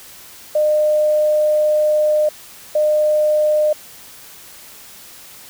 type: tone bursts at uneven times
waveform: sine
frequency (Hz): 607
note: D#5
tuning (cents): -43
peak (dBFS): -12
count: 2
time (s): 0.55-2.29 / 2.75-3.73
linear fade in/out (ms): 5
effects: white hiss -40 dBFS RMS until 5.49 s